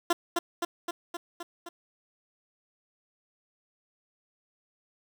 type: tone with echo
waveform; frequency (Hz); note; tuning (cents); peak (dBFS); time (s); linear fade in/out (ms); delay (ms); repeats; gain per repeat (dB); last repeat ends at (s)
15% pulse; 344.3; F4; -25; -15; 0.1-0.13; 5; 260; 6; -3; 1.69
effects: none